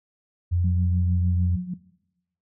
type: tone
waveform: sine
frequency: 87.9 Hz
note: F2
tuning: 12 cents sharp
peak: -19 dBFS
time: 0.51-1.57 s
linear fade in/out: 20 ms
type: tone with tremolo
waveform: sine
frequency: 180 Hz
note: F#3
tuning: 47 cents flat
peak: -23 dBFS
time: 0.64-1.74 s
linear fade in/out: 5 ms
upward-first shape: triangle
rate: 6.6 Hz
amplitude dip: 70%
effects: noise-tail reverb RT60 0.9 s tail -20 dB re dry